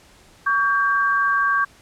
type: tone pair together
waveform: sine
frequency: 1131 / 1588.2 Hz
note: C#6 / G6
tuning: +34 / +22 cents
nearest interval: tritone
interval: 588 cents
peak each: -19 dBFS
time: 0.46-1.65 s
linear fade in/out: 10 ms
effects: pink hiss -51 dBFS RMS until 1.81 s + low-pass 10000 Hz 12 dB/octave